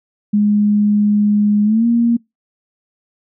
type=tone with pitch glide; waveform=sine; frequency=207.7 to 234.5 Hz; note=G#3 to A#3; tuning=0 to +11 cents; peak=-10 dBFS; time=0.33-2.17 s; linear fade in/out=10 ms; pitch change=+211 cents; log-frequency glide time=1.64-1.86 s; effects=noise-tail reverb RT60 0.2 s tail -25 dB re dry